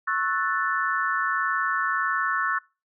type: chord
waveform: sine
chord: F# minor seventh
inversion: second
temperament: equal with one note detuned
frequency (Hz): 1100.4 / 1318.5 / 1480 / 1760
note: C#6 / E6 / F#6 / A6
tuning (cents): -13 / 0 / 0 / 0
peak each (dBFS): -28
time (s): 0.07-2.59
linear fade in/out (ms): 10
effects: noise-tail reverb RT60 0.3 s tail -25 dB re dry